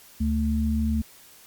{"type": "tone pair together", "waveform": "sine", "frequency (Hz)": [74, 221.7], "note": ["D2", "A3"], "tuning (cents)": [14, 13], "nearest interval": "octave + perfect fifth", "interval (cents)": 1899, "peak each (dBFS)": -24, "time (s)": [0.2, 1.02], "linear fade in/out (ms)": 10, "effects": ["white hiss -51 dBFS RMS until 1.46 s", "Opus 48 kbps"]}